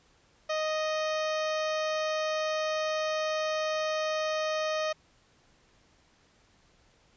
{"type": "harmonic tone with a mistuned harmonic", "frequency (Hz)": 622.3, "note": "D#5", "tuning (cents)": 0, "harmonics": [1, 2, 3, 4, 5, 6, 7, 8, 9, 10], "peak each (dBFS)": [-29, -35, -39, -41, -43, -45, -46, -47, -48, -49], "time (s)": [0.49, 4.93], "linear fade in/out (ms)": 10, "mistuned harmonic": 8, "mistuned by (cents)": 40, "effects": ["pink hiss -64 dBFS RMS until 7.16 s", "resampled to 16000 Hz"]}